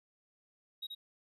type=tone with echo; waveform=triangle; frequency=3804 Hz; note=A#7; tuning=34 cents sharp; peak=-37 dBFS; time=0.82-0.87 s; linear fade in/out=10 ms; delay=80 ms; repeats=1; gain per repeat=-3 dB; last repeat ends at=0.95 s; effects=none